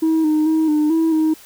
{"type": "tone with pitch steps", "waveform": "sine", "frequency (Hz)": [320.3, 307.6, 317.2, 302.2, 324.6, 314.3], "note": ["E4", "D#4", "D#4", "D4", "E4", "D#4"], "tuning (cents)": [-50, -20, 33, 50, -27, 18], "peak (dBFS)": -11, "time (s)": [0.02, 1.34], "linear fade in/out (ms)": 10, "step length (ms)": 220, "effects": ["tanh soft clip ceiling -12 dBFS", "white hiss -44 dBFS RMS until 1.45 s"]}